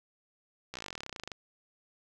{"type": "slowing click train", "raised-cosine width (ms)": 0.2, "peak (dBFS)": -22, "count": 23, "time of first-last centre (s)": [0.74, 1.318], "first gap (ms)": 15, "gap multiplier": 1.05, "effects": []}